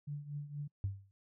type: tone with tremolo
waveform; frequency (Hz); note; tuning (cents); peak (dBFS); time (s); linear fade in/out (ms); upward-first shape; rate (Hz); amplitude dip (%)
sine; 145.6; D3; -15; -36; 0.07-0.68; 10; triangle; 4.2; 80
type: tone with exponential decay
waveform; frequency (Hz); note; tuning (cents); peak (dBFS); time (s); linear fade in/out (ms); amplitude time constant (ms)
sine; 98; G2; 0; -29; 0.84-1.11; 0; 58
effects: noise-tail reverb RT60 0.1 s tail -26 dB re dry + tanh soft clip ceiling -26 dBFS